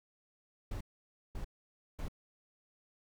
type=noise bursts; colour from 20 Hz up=brown; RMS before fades=-39 dBFS; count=3; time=0.71-2.084 s; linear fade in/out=5 ms; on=98 ms; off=540 ms; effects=none